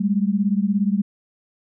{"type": "beating tone pair", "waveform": "sine", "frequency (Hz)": [196, 213], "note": ["G3", "G#3"], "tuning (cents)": [0, 44], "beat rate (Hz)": 17, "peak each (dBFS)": [-19, -21], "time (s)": [0, 1.02], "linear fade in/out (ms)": 10, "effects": []}